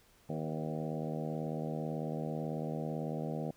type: harmonic tone with a mistuned harmonic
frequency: 78.1 Hz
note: D#2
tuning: 7 cents sharp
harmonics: 2 / 3 / 4 / 5 / 6 / 7 / 8 / 9 / 10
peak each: -38 / -41 / -45 / -47 / -44 / -46 / -46 / -48 / -50 dBFS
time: 0.29-3.51 s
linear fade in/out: 5 ms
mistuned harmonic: 6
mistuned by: +30 cents
effects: pink hiss -65 dBFS RMS until 3.56 s

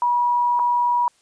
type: tone with dropouts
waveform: sine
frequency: 967 Hz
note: B5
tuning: 37 cents flat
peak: -16 dBFS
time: 0.02-1.08 s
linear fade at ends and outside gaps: 1 ms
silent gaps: 0.592-0.596 s
effects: white hiss -60 dBFS RMS until 1.21 s + resampled to 22050 Hz

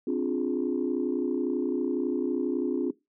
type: chord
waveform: sine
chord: D half-diminished seventh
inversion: third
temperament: equal with one note detuned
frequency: 261.6 / 293.7 / 351.7 / 415.3 Hz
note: C4 / D4 / F4 / Ab4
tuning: 0 / 0 / +12 / 0 cents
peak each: -29 / -30 / -29 / -33 dBFS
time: 0.07-2.91 s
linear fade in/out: 5 ms
effects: noise-tail reverb RT60 0.2 s tail -20 dB re dry + tanh soft clip ceiling -17 dBFS

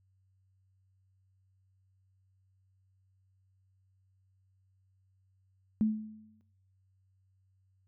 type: tone with exponential decay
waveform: sine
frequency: 216.2 Hz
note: A3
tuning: 30 cents flat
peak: -22 dBFS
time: 5.81-6.41 s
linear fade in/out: 0 ms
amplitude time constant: 130 ms
effects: noise-tail reverb RT60 0.5 s tail -17 dB re dry + added 95 Hz sine -67 dBFS peak until 7.87 s

